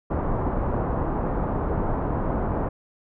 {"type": "low-pass noise", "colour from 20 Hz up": "pink", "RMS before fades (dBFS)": -25, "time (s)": [0.1, 2.69], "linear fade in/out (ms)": 10, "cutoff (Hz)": 1100, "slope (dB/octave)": 24, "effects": []}